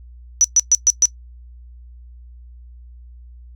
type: tone bursts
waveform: sine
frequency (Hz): 5920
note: F#8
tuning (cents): 0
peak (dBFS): -8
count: 5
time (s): 0.41-1.055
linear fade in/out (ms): 0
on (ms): 33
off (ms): 120
effects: noise-tail reverb RT60 0.1 s tail -19 dB re dry + added 60 Hz sine -38 dBFS peak until 3.55 s